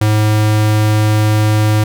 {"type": "tone", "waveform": "square", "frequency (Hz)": 107, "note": "A2", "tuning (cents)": -48, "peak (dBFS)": -10, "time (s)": [0.01, 1.84], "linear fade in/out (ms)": 5, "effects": []}